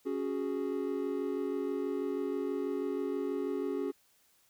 triangle chord, C# suspended fourth, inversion none, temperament just, 277.2 / 369.6 / 415.8 Hz, C#4 / F#4 / G#4, 0 / -2 / +2 cents, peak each -34 dBFS, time 0.05-3.92 s, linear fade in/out 20 ms, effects white hiss -68 dBFS RMS until 4.49 s

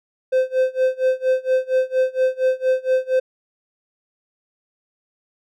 triangle tone with tremolo, 517 Hz, C5, 21 cents flat, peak -11 dBFS, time 0.32-3.2 s, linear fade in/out 10 ms, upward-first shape sine, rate 4.3 Hz, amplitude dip 95%, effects none

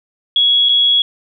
sine tone with dropouts, 3342 Hz, G#7, 10 cents sharp, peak -9 dBFS, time 0.36-1.02 s, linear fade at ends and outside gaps 2 ms, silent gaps 0.688-0.692 s, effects none

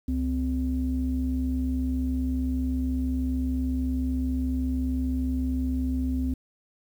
sine tone pair together, 67.9 / 257.3 Hz, C#2 / C4, -35 / -29 cents, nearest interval octave + major seventh, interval 2306 cents, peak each -26 dBFS, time 0.08-6.34 s, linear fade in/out 5 ms, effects tanh soft clip ceiling -17 dBFS + 9-bit

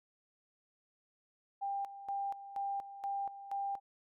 sine tone with tremolo, 795 Hz, G5, 24 cents sharp, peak -34 dBFS, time 1.61-3.8 s, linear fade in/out 20 ms, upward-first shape square, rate 2.1 Hz, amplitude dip 75%, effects none

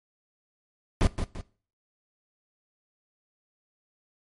brown noise with echo, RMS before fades -20 dBFS, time 1.01-1.07 s, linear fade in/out 0 ms, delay 170 ms, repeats 2, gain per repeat -8 dB, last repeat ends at 1.41 s, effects noise-tail reverb RT60 0.4 s tail -19 dB re dry + MP3 48 kbps

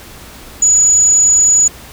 sine tone, 6890 Hz, A8, 37 cents flat, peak -6 dBFS, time 0.62-1.68 s, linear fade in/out 5 ms, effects added 64 Hz sine -40 dBFS peak until 1.92 s + pink hiss -35 dBFS RMS until 1.92 s

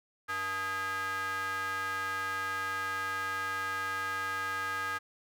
square ring-modulated tone, 192.3 Hz, G3, 33 cents flat, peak -30 dBFS, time 0.28-4.99 s, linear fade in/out 20 ms, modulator 1440 Hz, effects none

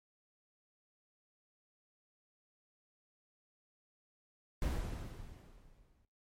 brown noise with exponential decay, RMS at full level -32 dBFS, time 4.62-6.05 s, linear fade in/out 2 ms, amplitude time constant 310 ms, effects noise-tail reverb RT60 0.3 s tail -21 dB re dry + MP3 64 kbps

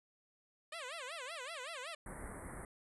10% pulse tone with vibrato, 580 Hz, D5, 22 cents flat, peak -35 dBFS, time 0.72-1.95 s, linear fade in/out 5 ms, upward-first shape sine, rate 5.3 Hz, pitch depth 280 cents each way
pink band-stop noise, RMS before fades -47 dBFS, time 2.06-2.65 s, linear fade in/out 2 ms, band 2100 to 8400 Hz, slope 96 dB/octave
effects resampled to 24000 Hz

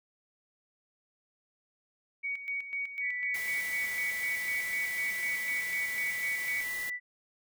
sine tone with tremolo, 2245 Hz, C#7, 21 cents sharp, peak -31 dBFS, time 2.23-6.65 s, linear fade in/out 20 ms, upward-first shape square, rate 4 Hz, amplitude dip 65%
sine tone, 1975.5 Hz, B6, in tune, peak -33 dBFS, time 3-7 s, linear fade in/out 50 ms
white noise, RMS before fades -43 dBFS, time 3.34-6.9 s, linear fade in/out 5 ms
effects none

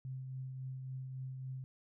sine tone with tremolo, 130.81 Hz, C3, in tune, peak -39 dBFS, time 0.05-1.64 s, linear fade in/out 0 ms, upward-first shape triangle, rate 3.6 Hz, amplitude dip 35%, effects none

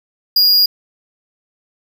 square tone, 4855 Hz, D#8, 43 cents flat, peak -9 dBFS, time 0.36-0.66 s, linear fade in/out 5 ms, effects none

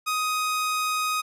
sawtooth tone, 1252 Hz, D#6, 10 cents sharp, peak -20 dBFS, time 0.06-1.22 s, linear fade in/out 20 ms, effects resampled to 32000 Hz

